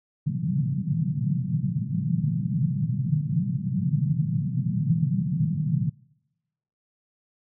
white band-pass noise, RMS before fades -25 dBFS, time 0.26-5.9 s, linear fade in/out 10 ms, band 120 to 180 Hz, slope 48 dB/octave, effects noise-tail reverb RT60 1.0 s tail -26 dB re dry

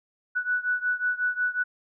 sine beating tone pair, 1478 / 1483.5 Hz, F#6 / F#6, -2 / +4 cents, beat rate 5.5 Hz, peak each -26 / -28 dBFS, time 0.35-1.64 s, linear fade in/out 20 ms, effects none

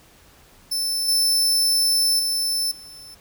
sawtooth tone with level steps, 5290 Hz, E8, 5 cents sharp, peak -19 / -14 / -18 / -37 dBFS, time 0.71-3.15 s, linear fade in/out 10 ms, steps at 1.08 / 2.19 / 2.71 s, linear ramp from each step 5 ms, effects pink hiss -52 dBFS RMS until 3.2 s

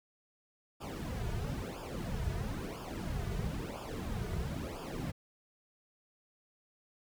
brown noise with flanger, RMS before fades -38 dBFS, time 0.8-5.12 s, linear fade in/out 20 ms, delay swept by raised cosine 0.49 to 3.79 ms, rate 1 Hz, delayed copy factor -0.85, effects none

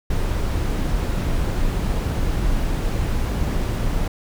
brown noise, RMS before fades -21 dBFS, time 0.1-4.08 s, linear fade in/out 5 ms, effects none

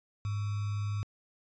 sine tone with sample-and-hold, 103.1 Hz, G#2, 12 cents flat, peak -30 dBFS, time 0.25-1.03 s, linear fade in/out 0 ms, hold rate 1225 Hz, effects resampled to 16000 Hz

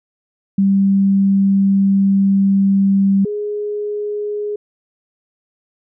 sine tone pair in turn, 196 / 416.2 Hz, G3 / G#4, 0 / +4 cents, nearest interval octave + minor second, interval 1304 cents, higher second, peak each -10 / -19 dBFS, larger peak first, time 0.58-3.25 / 3.25-4.56 s, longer first, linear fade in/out 5 ms, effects none

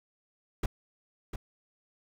brown noise with echo, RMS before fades -28 dBFS, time 0.63-0.66 s, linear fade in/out 5 ms, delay 700 ms, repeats 1, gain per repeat -8 dB, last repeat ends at 1.36 s, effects none

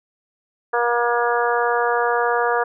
harmonic tone, 238.5 Hz, A#3, 40 cents sharp, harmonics 2 / 3 / 4 / 5 / 6 / 7, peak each -21 / -23 / -24 / -25 / -26 / -26 dBFS, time 0.73-2.64 s, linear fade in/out 10 ms, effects none

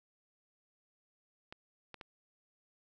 clicks, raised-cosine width 0.3 ms, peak -30 dBFS, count 3, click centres 1.525 / 1.943 / 2.012 s, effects none

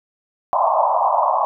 white band-pass noise, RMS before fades -17 dBFS, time 0.53-1.45 s, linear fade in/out 0 ms, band 590 to 1100 Hz, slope 96 dB/octave, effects none

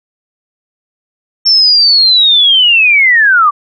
sine linear sweep, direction down, 5440 to 1137 Hz, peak -4 dBFS, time 1.45-3.51 s, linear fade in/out 20 ms, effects none

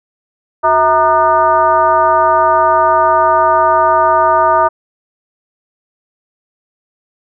sine tone with frequency modulation, 930 Hz, A#5, 4 cents flat, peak -7 dBFS, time 0.63-4.69 s, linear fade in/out 20 ms, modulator 282 Hz, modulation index 1.3, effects none

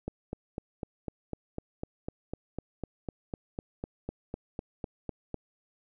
click train, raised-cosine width 2 ms, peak -21 dBFS, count 22, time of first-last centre 0.08-5.343 s, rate 3.99 Hz, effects none

